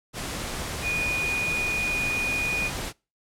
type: tone in noise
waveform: sine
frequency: 2462 Hz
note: D#7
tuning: 19 cents flat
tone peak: -24 dBFS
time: 0.82-2.71 s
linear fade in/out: 50 ms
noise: pink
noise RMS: -32 dBFS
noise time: 0.13-2.93 s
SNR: +5 dB
effects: noise-tail reverb RT60 0.3 s tail -25 dB re dry + low-pass 11000 Hz 12 dB/octave